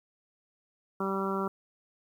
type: harmonic tone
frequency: 194 Hz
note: G3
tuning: 18 cents flat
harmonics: 1 / 2 / 3 / 4 / 5 / 6 / 7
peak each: -33 / -33 / -40 / -42 / -38 / -37 / -37 dBFS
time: 1-1.48 s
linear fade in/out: 5 ms
effects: 10-bit